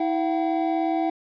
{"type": "tone cluster", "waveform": "triangle", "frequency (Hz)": [324.1, 684, 761], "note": ["E4", "F5", "F#5"], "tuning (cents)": [-29, -36, 48], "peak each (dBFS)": [-22, -26, -24], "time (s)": [0, 1.1], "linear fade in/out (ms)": 5, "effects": ["resampled to 11025 Hz", "9-bit"]}